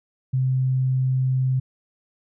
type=tone; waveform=sine; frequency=130.1 Hz; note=C3; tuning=9 cents flat; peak=-18 dBFS; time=0.33-1.6 s; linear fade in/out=10 ms; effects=none